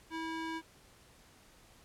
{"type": "tone with band-pass filter", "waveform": "square", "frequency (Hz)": 324.7, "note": "E4", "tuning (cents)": -26, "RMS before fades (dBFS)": -39, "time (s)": [0.1, 0.62], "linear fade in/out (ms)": 50, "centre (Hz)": 1400, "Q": 0.57, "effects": ["pink hiss -61 dBFS RMS until 1.84 s", "low-pass 12000 Hz 12 dB/octave"]}